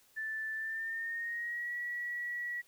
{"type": "tone with pitch glide", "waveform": "sine", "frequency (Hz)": [1760, 1930.4], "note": ["A6", "B6"], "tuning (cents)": [0, -40], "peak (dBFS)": -35, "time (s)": [0.16, 2.62], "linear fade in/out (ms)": 20, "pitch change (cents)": 160, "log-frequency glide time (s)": [0.55, 1.74], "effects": ["white hiss -66 dBFS RMS until 2.67 s"]}